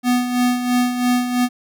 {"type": "tone with tremolo", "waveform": "square", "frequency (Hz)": 246.9, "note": "B3", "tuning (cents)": 0, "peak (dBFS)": -14, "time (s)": [0.03, 1.49], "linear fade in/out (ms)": 50, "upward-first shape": "sine", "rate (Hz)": 3, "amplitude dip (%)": 60, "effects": []}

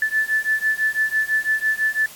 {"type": "beating tone pair", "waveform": "sine", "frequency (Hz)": [1746, 1752], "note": ["A6", "A6"], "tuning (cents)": [-14, -8], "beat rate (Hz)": 6, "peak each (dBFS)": -21, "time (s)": [0.02, 2.06], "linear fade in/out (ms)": 2, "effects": ["white hiss -41 dBFS RMS until 2.15 s", "AAC 64 kbps"]}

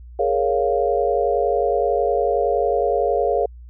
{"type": "chord", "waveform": "sine", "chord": "Bb minor seventh", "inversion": "third", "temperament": "equal", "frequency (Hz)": [415.3, 466.2, 554.4, 698.5], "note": ["Ab4", "Bb4", "Db5", "F5"], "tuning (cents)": [0, 0, 0, 0], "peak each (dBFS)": -22, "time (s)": [0.19, 3.46], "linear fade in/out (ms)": 5, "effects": ["added 60 Hz sine -37 dBFS peak until 3.69 s"]}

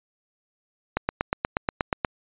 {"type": "click train", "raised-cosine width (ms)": 0.5, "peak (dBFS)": -7, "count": 10, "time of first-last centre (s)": [0.97, 2.048], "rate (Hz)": 8.35, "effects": ["resampled to 8000 Hz"]}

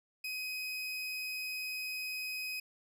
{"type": "tone", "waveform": "30% pulse", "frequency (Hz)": 2518, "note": "D#7", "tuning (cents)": 20, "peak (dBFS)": -34, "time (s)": [0.24, 2.6], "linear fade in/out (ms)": 5, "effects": []}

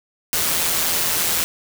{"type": "noise with amplitude modulation", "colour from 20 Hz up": "white", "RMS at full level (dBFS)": -18, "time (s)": [0.33, 1.44], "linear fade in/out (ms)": 0, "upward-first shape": "sine", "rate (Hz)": 165, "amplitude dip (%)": 50, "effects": []}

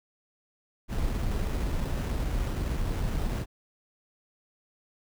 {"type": "noise with sample-and-hold", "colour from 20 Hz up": "brown", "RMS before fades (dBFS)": -29, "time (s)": [0.88, 3.46], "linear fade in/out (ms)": 50, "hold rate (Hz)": 4410, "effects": []}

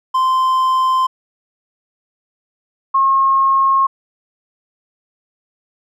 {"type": "tone pair in turn", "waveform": ["triangle", "sine"], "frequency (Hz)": [1039, 1080.1], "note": ["C6", "C#6"], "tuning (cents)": [-12, -45], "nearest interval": "minor second", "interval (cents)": 67, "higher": "second", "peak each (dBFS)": -10, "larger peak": "neither", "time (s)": [[0.14, 1.07], [2.94, 3.87]], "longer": "neither", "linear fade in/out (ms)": 10, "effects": []}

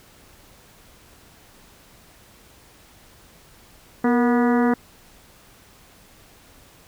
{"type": "harmonic tone with a mistuned harmonic", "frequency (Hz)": 243.3, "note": "B3", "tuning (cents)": -26, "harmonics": [1, 2, 3, 4, 5, 6, 7, 8], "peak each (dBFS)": [-17, -23, -27, -29, -31, -33, -34, -35], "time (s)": [4.04, 4.74], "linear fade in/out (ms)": 5, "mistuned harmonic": 2, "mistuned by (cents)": -57, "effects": ["pink hiss -51 dBFS RMS until 6.87 s"]}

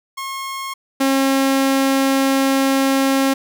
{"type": "tone pair in turn", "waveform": "sawtooth", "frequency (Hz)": [1080, 270], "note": ["C#6", "C#4"], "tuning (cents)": [-45, -45], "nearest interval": "2 octaves", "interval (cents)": 2400, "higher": "first", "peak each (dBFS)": [-21, -10], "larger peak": "second", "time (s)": [[0.17, 0.74], [1, 3.34]], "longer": "second", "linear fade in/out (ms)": 10, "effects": []}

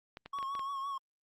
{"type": "clicks", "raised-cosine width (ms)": 0.3, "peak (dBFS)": -29, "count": 6, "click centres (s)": [0.171, 0.26, 0.387, 0.428, 0.552, 0.594]}
{"type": "tone with vibrato", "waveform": "triangle", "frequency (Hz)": 1100, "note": "C#6", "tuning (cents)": -14, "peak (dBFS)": -33, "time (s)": [0.33, 0.98], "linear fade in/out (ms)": 5, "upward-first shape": "triangle", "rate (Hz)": 5.9, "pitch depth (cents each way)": 52}
{"effects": ["Opus 48 kbps"]}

